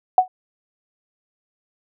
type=tone with exponential decay; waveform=sine; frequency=741 Hz; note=F#5; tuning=2 cents sharp; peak=-5 dBFS; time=0.18-0.28 s; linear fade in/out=2 ms; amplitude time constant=21 ms; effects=none